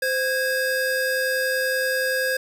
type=tone pair together; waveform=square; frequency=517.5 / 1643 Hz; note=C5 / G#6; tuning=-19 / -19 cents; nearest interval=octave + minor sixth; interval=2000 cents; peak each=-25 / -24 dBFS; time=0.02-2.37 s; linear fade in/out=5 ms; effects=none